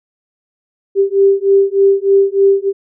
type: beating tone pair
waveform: sine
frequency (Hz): 392 / 395.3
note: G4 / G4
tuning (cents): 0 / +15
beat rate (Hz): 3.3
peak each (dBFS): -11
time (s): 0.95-2.73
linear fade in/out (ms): 50
effects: none